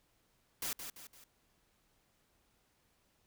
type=noise with echo; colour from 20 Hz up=white; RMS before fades=-38 dBFS; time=0.62-0.73 s; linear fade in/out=2 ms; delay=170 ms; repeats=3; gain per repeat=-7 dB; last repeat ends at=1.24 s; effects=pink hiss -74 dBFS RMS until 3.26 s